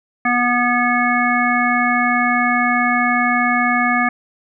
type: harmonic tone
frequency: 243.8 Hz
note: B3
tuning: 22 cents flat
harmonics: 1 / 3 / 5 / 7 / 9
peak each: -20 / -20 / -20 / -20 / -20 dBFS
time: 0.25-4.09 s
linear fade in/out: 5 ms
effects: none